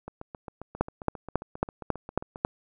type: two click trains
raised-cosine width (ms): 1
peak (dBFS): -9 / -24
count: 7 / 18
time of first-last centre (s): 0.81-2.449 / 0.08-2.359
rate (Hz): 3.66 / 7.46
effects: none